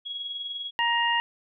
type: tone with tremolo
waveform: sine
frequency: 3322 Hz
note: G#7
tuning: in tune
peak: -29 dBFS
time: 0.05-0.71 s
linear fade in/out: 20 ms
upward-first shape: triangle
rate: 20 Hz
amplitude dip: 55%
type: harmonic tone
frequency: 940 Hz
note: A#5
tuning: 14 cents sharp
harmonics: 1 / 2 / 3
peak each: -25 / -26 / -27 dBFS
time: 0.79-1.2 s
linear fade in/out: 0 ms
effects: none